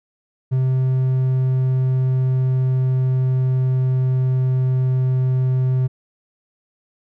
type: tone with pitch glide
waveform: triangle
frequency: 130 to 129.03 Hz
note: C3 to C3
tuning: -11 to -24 cents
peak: -13 dBFS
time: 0.51-5.88 s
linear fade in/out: 20 ms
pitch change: -13 cents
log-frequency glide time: 0.61-5.24 s
effects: none